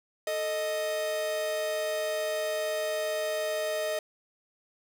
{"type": "tone pair together", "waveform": "45% pulse", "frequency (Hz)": [440, 622.3], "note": ["A4", "D#5"], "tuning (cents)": [0, 0], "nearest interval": "tritone", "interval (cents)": 600, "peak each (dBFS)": [-37, -29], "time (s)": [0.27, 3.99], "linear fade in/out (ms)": 2, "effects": []}